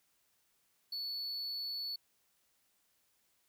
triangle tone, 4435 Hz, C#8, in tune, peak -36 dBFS, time 0.92-1.96 s, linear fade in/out 5 ms, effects white hiss -75 dBFS RMS until 3.48 s

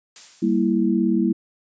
blue noise with exponential decay, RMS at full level -35 dBFS, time 0.16-0.99 s, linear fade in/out 1 ms, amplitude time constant 180 ms
sine chord, E diminished, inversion first, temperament equal, 196 / 233.1 / 329.6 Hz, G3 / Bb3 / E4, 0 / 0 / 0 cents, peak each -21 dBFS, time 0.42-1.33 s, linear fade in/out 10 ms
effects resampled to 16000 Hz

